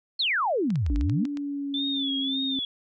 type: exponential two-way sweep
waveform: sine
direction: down then up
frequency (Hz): 4487 to 46.6 to 277.2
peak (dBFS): -22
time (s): 0.19-1.26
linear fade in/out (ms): 10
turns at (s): 0.96
type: clicks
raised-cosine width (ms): 0.2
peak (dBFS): -24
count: 8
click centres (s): 0.704 / 0.757 / 0.864 / 0.96 / 1.011 / 1.097 / 1.253 / 1.372
type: tone with pitch glide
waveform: sine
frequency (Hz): 289.9 to 267.4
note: D4 to C4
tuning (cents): -22 to +38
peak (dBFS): -28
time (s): 0.9-2.59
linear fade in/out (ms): 0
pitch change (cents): -140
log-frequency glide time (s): 1.21-2.39
type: tone with vibrato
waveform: sine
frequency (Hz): 3493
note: A7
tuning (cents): -13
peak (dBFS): -27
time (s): 1.74-2.65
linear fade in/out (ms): 2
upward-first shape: sine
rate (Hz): 1.8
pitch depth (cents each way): 110
effects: none

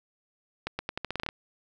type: accelerating click train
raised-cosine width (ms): 0.3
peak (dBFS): -15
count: 11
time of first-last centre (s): 0.67-1.289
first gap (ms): 120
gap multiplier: 0.84
effects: none

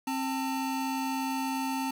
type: tone pair together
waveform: square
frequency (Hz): 265.8 / 894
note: C4 / A5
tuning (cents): +27 / +27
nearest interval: octave + major sixth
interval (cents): 2100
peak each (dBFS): -32 / -34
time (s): 0.07-1.91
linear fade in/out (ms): 5
effects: 9-bit

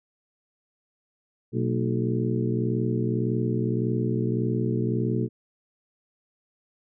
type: harmonic tone with a mistuned harmonic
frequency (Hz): 61.74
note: B1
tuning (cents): 0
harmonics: 2 / 3 / 4 / 5 / 6 / 7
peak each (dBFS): -26 / -32 / -29 / -32 / -31 / -33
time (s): 1.52-5.29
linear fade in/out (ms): 50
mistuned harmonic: 4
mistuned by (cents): -130
effects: none

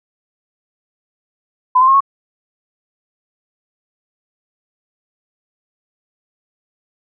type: tone with pitch steps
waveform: sine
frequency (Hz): 1009 / 1044 / 1076 / 1101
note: B5 / C6 / C6 / C#6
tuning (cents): +37 / -4 / +48 / -12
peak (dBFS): -7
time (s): 1.75-2.006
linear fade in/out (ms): 10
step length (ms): 64
effects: none

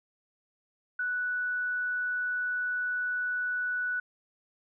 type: tone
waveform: sine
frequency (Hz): 1480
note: F#6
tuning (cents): 0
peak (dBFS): -28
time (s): 0.99-4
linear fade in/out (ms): 5
effects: none

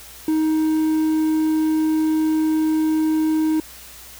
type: tone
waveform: triangle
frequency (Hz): 313.7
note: D#4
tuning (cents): +14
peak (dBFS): -14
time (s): 0.28-3.6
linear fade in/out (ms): 2
effects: added 60 Hz sine -49 dBFS peak until 4.19 s + white hiss -41 dBFS RMS until 4.19 s

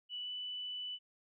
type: tone with pitch glide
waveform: sine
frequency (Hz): 2960 to 2982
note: F#7 to F#7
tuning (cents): 0 to +13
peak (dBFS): -39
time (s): 0.09-0.99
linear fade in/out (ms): 50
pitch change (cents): +13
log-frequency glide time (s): 0.21-0.3
effects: none

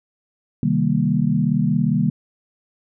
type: chord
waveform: sine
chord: C minor seventh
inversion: none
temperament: equal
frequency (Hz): 130.81 / 155.56 / 196 / 233.1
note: C3 / Eb3 / G3 / Bb3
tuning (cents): 0 / 0 / 0 / 0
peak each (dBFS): -24 / -20 / -21 / -21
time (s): 0.63-2.1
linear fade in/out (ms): 2
effects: none

